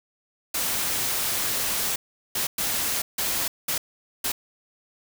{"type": "noise bursts at uneven times", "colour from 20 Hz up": "white", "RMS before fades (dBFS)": -26, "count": 6, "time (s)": [[0.54, 1.96], [2.35, 2.47], [2.58, 3.02], [3.18, 3.48], [3.68, 3.78], [4.24, 4.32]], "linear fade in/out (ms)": 5, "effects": []}